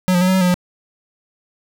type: tone with pitch steps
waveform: square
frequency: 184 / 176.8 / 183.6 / 187.1 / 188.6 / 180.1 / 179.1 Hz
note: F#3 / F3 / F#3 / F#3 / F#3 / F#3 / F3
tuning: -9 / +22 / -13 / +20 / +33 / -46 / +44 cents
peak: -13 dBFS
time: 0.08-0.542 s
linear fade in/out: 0 ms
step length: 66 ms
effects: none